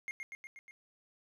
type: tone with echo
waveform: triangle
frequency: 2135 Hz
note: C7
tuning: 34 cents sharp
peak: -35 dBFS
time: 0.08-0.11 s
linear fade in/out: 0 ms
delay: 120 ms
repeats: 5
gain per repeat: -3 dB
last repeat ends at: 0.71 s
effects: none